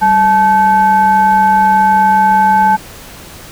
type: tone with frequency modulation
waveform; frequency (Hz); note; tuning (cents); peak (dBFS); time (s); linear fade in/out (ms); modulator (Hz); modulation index
sine; 866; A5; -28; -6; 0.01-2.77; 20; 673; 0.52
effects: pink hiss -33 dBFS RMS until 3.51 s